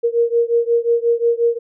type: beating tone pair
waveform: sine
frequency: 466.2 / 471.8 Hz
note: A#4 / A#4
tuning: 0 / +21 cents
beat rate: 5.6 Hz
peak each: -16 / -17 dBFS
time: 0.03-1.59 s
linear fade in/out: 20 ms
effects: none